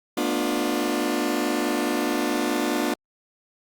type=chord; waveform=sawtooth; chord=B half-diminished seventh; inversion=third; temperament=just; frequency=222.2 / 246.9 / 296.3 / 355.6 Hz; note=A3 / B3 / D4 / F4; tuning=+17 / 0 / +15 / +31 cents; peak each=-28 / -24 / -22 / -24 dBFS; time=0.17-2.94 s; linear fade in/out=5 ms; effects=Opus 48 kbps